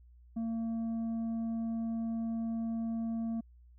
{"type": "tone with tanh clipping", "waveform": "sine", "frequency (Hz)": 227.5, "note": "A#3", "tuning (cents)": -42, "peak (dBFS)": -33, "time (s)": [0.36, 3.41], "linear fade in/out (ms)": 10, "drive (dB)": 5, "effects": ["added 60 Hz sine -55 dBFS peak until 3.78 s"]}